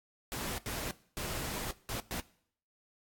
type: noise bursts at uneven times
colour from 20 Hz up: pink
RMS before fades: -38 dBFS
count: 5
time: 0.32-0.58 / 0.66-0.91 / 1.17-1.71 / 1.89-2 / 2.11-2.2 s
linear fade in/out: 0 ms
effects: noise-tail reverb RT60 0.6 s tail -19 dB re dry + AAC 64 kbps